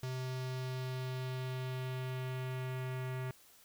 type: tone with low-pass filter sweep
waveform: square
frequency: 128.9 Hz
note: C3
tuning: 26 cents flat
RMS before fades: -39 dBFS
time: 0.03-3.31 s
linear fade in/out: 2 ms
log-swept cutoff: 5700 to 2200 Hz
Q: 1.5
effects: white hiss -62 dBFS RMS until 3.64 s